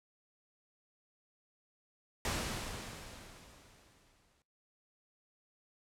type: noise with exponential decay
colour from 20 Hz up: pink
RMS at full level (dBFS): -34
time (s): 2.25-4.42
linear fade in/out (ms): 1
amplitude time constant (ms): 470
effects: noise-tail reverb RT60 0.3 s tail -20 dB re dry + low-pass 10000 Hz 12 dB/octave